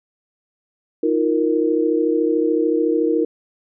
sine chord, Eb suspended second, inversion none, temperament equal with one note detuned, 315.5 / 349.2 / 466.2 Hz, Eb4 / F4 / Bb4, +24 / 0 / 0 cents, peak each -19 / -21 / -19 dBFS, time 1.03-3.25 s, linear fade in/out 5 ms, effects none

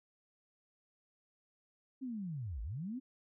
sine linear two-way sweep, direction down then up, 272.2 to 48.73 to 272.2 Hz, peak -38 dBFS, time 2.01-3 s, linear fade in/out 20 ms, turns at 2.62 s, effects none

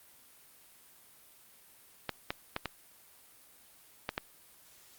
clicks, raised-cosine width 0.3 ms, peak -16 dBFS, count 6, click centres 2.093 / 2.305 / 2.564 / 2.657 / 4.091 / 4.179 s, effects white hiss -59 dBFS RMS until 4.98 s + Opus 32 kbps

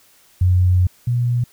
sine tone pair in turn, 90.8 / 121.2 Hz, F#2 / B2, -32 / -32 cents, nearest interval perfect fourth, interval 500 cents, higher second, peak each -11 / -15 dBFS, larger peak first, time 0.41-0.87 / 1.07-1.44 s, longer first, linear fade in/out 5 ms, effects white hiss -53 dBFS RMS until 1.52 s

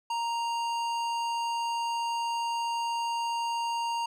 sine tone with hard clipping, 932.3 Hz, A#5, in tune, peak -30 dBFS, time 0.1-4.06 s, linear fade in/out 5 ms, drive 14 dB, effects none

